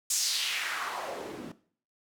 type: noise with band-pass filter sweep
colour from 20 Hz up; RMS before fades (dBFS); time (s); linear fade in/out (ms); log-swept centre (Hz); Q
white; -33; 0.1-1.52; 5; 7600 to 210; 2.2
effects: noise-tail reverb RT60 0.5 s tail -17 dB re dry